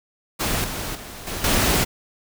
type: noise with level steps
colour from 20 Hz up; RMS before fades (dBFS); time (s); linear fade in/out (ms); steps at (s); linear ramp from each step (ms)
pink; -23 / -29 / -37 / -29 / -19; 0.39-1.85; 20; 0.64 / 0.95 / 1.27 / 1.44; 2
effects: none